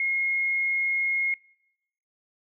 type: tone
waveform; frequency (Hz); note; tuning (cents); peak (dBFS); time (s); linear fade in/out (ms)
sine; 2153; C7; +49; -23; 0-1.34; 2
effects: noise-tail reverb RT60 0.8 s tail -24 dB re dry